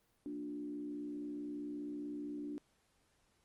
sine tone with frequency modulation, 293.4 Hz, D4, 2 cents flat, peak -40 dBFS, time 0.26-2.58 s, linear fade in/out 0 ms, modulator 64.7 Hz, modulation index 0.65, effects pink hiss -75 dBFS RMS until 3.44 s + Opus 32 kbps

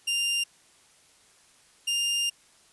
sawtooth tone pair in turn, 2794 / 2804 Hz, F7 / F7, 0 / +6 cents, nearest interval unison, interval 6 cents, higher second, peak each -21 dBFS, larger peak neither, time 0.07-0.44 / 1.87-2.3 s, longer second, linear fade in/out 10 ms, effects white hiss -59 dBFS RMS until 2.72 s + resampled to 24000 Hz

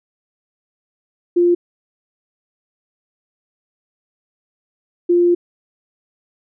sine tone bursts at uneven times, 349.2 Hz, F4, in tune, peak -10 dBFS, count 2, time 1.36-1.55 / 5.09-5.35 s, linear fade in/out 10 ms, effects none

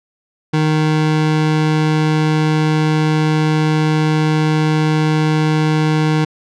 square tone pair together, 155 / 310 Hz, D#3 / D#4, -6 / -6 cents, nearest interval octave, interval 1200 cents, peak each -14 / -19 dBFS, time 0.53-6.25 s, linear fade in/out 10 ms, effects low-pass 5000 Hz 12 dB/octave

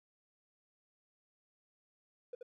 triangle tone with echo, 490 Hz, B4, 14 cents flat, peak -36 dBFS, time 2.33-2.35 s, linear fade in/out 5 ms, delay 79 ms, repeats 1, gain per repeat -5 dB, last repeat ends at 2.429 s, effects tanh soft clip ceiling -38 dBFS

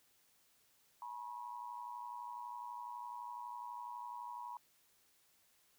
sine tone with amplitude modulation, 967 Hz, B5, 37 cents flat, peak -40 dBFS, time 1.02-4.57 s, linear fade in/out 2 ms, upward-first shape sine, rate 112 Hz, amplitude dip 85%, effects white hiss -72 dBFS RMS until 5.78 s

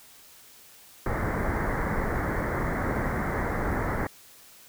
pink low-pass noise, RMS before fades -28 dBFS, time 1.06-4.07 s, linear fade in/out 2 ms, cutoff 2100 Hz, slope 96 dB/octave, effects white hiss -52 dBFS RMS until 4.68 s

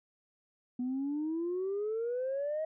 sine exponential sweep, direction up, 244.3 to 639 Hz, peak -30 dBFS, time 0.79-2.65 s, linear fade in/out 5 ms, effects tanh soft clip ceiling -28 dBFS

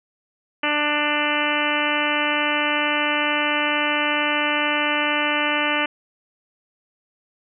harmonic tone, 296.3 Hz, D4, 15 cents sharp, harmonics 1 / 2 / 3 / 4 / 5 / 6 / 7 / 8 / 9 / 10, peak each -28 / -28 / -28 / -28 / -28 / -28 / -28 / -28 / -28 / -28 dBFS, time 0.63-5.86 s, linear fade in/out 5 ms, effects none

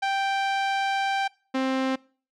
sawtooth tone pair in turn, 784 / 263.4 Hz, G5 / C4, 0 / +12 cents, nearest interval octave + perfect fifth, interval 1888 cents, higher first, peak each -19 dBFS, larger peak neither, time 0.02-1.28 / 1.54-1.96 s, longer first, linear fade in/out 10 ms, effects noise-tail reverb RT60 0.4 s tail -23 dB re dry + low-pass 4000 Hz 12 dB/octave

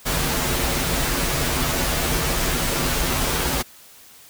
pink noise with comb filter, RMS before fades -22 dBFS, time 0.05-3.63 s, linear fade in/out 20 ms, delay 9.8 ms, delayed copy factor -0.65, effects white hiss -47 dBFS RMS until 4.29 s

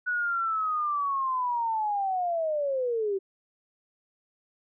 sine linear sweep, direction down, 1480 to 377.7 Hz, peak -25 dBFS, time 0.06-3.19 s, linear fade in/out 20 ms, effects none

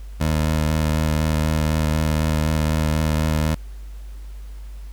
20% pulse tone with vibrato, 77.8 Hz, D#2, in tune, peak -13 dBFS, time 0.2-3.55 s, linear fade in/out 10 ms, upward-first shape sine, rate 4 Hz, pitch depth 21 cents each way, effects added 50 Hz sine -32 dBFS peak until 4.92 s + pink hiss -53 dBFS RMS until 4.92 s

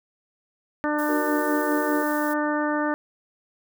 harmonic tone, 298.7 Hz, D4, 29 cents sharp, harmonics 1 / 2 / 3 / 4 / 5 / 6, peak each -25 / -28 / -30 / -31 / -32 / -33 dBFS, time 0.84-2.94 s, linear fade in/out 0 ms
violet noise, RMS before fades -38 dBFS, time 0.98-2.34 s, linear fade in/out 10 ms
sine chord, D augmented, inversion none, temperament equal, 293.7 / 370 / 466.2 Hz, D4 / F#4 / A#4, 0 / 0 / 0 cents, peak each -31 dBFS, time 1.08-2.04 s, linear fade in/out 20 ms
effects none

